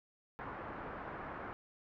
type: low-pass noise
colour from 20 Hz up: white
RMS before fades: -45 dBFS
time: 0.39-1.53 s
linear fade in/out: 0 ms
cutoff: 1500 Hz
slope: 24 dB/octave
effects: none